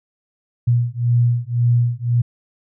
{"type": "beating tone pair", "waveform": "sine", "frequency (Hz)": [119.1, 121], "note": ["A#2", "B2"], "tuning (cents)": [38, -35], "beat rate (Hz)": 1.9, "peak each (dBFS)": -17, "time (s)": [0.67, 2.22], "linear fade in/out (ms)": 10, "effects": []}